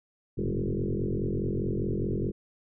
sine tone with frequency modulation, 116.54 Hz, A#2, in tune, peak -26 dBFS, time 0.37-2.32 s, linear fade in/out 20 ms, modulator 44.8 Hz, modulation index 6.9, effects none

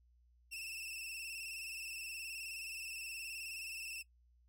sawtooth tone with vibrato, 2662 Hz, E7, 16 cents sharp, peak -40 dBFS, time 0.51-4.03 s, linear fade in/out 20 ms, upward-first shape square, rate 19 Hz, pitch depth 42 cents each way, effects noise-tail reverb RT60 0.1 s tail -19 dB re dry + added 60 Hz sine -66 dBFS peak until 4.48 s

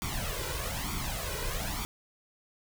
pink noise with flanger, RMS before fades -34 dBFS, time 0.02-1.85 s, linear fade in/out 0 ms, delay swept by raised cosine 0.87 to 2.07 ms, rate 1.1 Hz, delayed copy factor +0.75, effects none

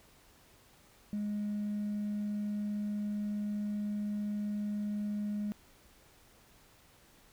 triangle tone with hard clipping, 207.7 Hz, G#3, in tune, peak -32 dBFS, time 1.13-5.52 s, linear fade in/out 0 ms, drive 2 dB, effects pink hiss -62 dBFS RMS until 7.32 s

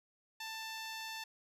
10% pulse tone with low-pass filter, 887 Hz, A5, 14 cents sharp, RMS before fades -44 dBFS, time 0.4-1.24 s, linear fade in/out 5 ms, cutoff 11000 Hz, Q 0.85, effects none

